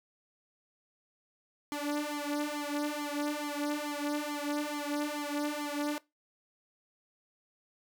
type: tone with flanger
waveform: sawtooth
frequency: 293.7 Hz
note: D4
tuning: in tune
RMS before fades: -34 dBFS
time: 1.72-5.98 s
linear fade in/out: 0 ms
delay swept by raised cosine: 0.92 to 3.62 ms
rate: 2.3 Hz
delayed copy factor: +1
effects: noise-tail reverb RT60 0.2 s tail -20 dB re dry